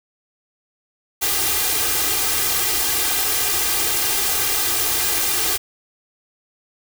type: noise with comb filter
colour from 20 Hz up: white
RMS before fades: -20 dBFS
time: 1.21-5.58 s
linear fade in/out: 20 ms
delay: 2.5 ms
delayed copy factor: +0.95
effects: none